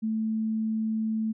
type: tone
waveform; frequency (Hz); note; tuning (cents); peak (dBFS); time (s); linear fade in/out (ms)
sine; 220; A3; 0; -25; 0.02-1.33; 20
effects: none